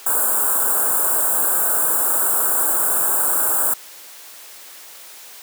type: band-stop noise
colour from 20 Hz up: white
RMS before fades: -18 dBFS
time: 0.06-3.74 s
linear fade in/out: 5 ms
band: 1600 to 7400 Hz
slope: 96 dB/octave
effects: white hiss -40 dBFS RMS until 5.42 s + high-pass 400 Hz 12 dB/octave